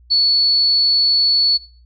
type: tone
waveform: sine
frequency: 4426 Hz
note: C#8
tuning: 3 cents flat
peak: -11 dBFS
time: 0.1-1.58 s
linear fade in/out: 20 ms
effects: noise-tail reverb RT60 0.4 s tail -17 dB re dry + added 60 Hz sine -45 dBFS peak until 1.85 s